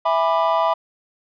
triangle chord, E dominant seventh, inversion none, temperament just, 659.3 / 824.1 / 988.9 / 1186.7 Hz, E5 / G#5 / B5 / D6, 0 / -14 / +2 / +18 cents, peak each -18 / -23 / -18 / -22 dBFS, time 0.05-0.74 s, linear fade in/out 10 ms, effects resampled to 11025 Hz

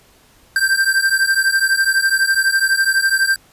square beating tone pair, 1568 / 1580 Hz, G6 / G6, 0 / +13 cents, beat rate 12 Hz, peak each -17 dBFS, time 0.56-3.36 s, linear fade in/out 2 ms, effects pink hiss -51 dBFS RMS until 3.52 s + resampled to 32000 Hz

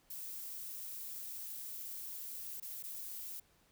violet noise with dropouts, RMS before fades -45 dBFS, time 0.1-3.4 s, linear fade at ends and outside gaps 5 ms, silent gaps 2.601-2.623 / 2.827-2.836 s, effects pink hiss -70 dBFS RMS until 3.71 s

